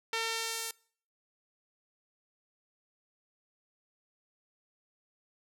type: tone with band-pass filter sweep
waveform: sawtooth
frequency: 453.2 Hz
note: A#4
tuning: 49 cents flat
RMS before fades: -35 dBFS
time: 0.13-0.71 s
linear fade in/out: 2 ms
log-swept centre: 2900 to 10000 Hz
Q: 0.71
effects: noise-tail reverb RT60 0.5 s tail -23 dB re dry